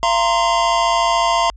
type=chord; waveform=square; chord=F suspended fourth; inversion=none; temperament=equal with one note detuned; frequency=682.1 / 932.3 / 1046.5 Hz; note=F5 / Bb5 / C6; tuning=-41 / 0 / 0 cents; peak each=-19 dBFS; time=0.03-1.5 s; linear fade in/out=0 ms; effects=added 50 Hz sine -37 dBFS peak until 1.56 s + resampled to 16000 Hz